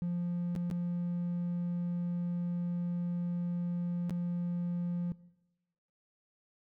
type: tone with dropouts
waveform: triangle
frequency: 174.61 Hz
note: F3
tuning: in tune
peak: -28 dBFS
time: 0.02-5.12 s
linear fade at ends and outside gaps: 0 ms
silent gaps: 0.552-0.562 / 0.701-0.712 / 4.096-4.107 s
effects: noise-tail reverb RT60 1.0 s tail -22 dB re dry + tanh soft clip ceiling -26 dBFS